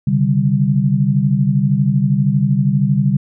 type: chord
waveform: sine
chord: C suspended second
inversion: none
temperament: equal with one note detuned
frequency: 134.18 / 146.83 / 196 Hz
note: C3 / D3 / G3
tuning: +44 / 0 / 0 cents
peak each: -16 dBFS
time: 0.07-3.17 s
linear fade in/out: 5 ms
effects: none